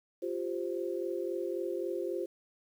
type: chord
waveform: sine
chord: F suspended second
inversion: none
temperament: just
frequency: 349.2 / 392.9 / 523.8 Hz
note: F4 / G4 / C5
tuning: 0 / +4 / +2 cents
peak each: -35 / -37 / -38 dBFS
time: 0.22-2.26 s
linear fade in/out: 10 ms
effects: 10-bit